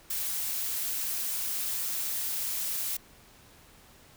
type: noise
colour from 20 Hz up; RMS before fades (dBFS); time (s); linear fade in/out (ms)
blue; -32; 0.1-2.97; 5
effects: pink hiss -56 dBFS RMS until 4.16 s